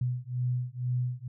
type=beating tone pair; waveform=sine; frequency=123.47 / 125.57 Hz; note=B2 / B2; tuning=0 / +29 cents; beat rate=2.1 Hz; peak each=-31 dBFS; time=0.01-1.28 s; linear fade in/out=5 ms; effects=none